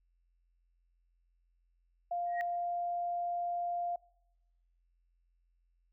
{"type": "tone", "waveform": "sine", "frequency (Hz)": 698.5, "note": "F5", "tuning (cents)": 0, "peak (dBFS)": -32, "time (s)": [2.11, 3.96], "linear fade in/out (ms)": 5}
{"type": "tone with exponential growth", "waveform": "sine", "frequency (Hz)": 1889, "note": "A#6", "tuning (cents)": 22, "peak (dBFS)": -32, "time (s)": [2.26, 2.41], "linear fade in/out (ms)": 0, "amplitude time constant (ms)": 32}
{"effects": ["noise-tail reverb RT60 0.9 s tail -25 dB re dry", "added 43 Hz sine -70 dBFS peak until 5.92 s"]}